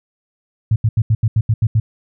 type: tone bursts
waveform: sine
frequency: 110 Hz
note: A2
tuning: in tune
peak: -10 dBFS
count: 9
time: 0.71-1.8 s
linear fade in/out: 5 ms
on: 50 ms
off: 80 ms
effects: none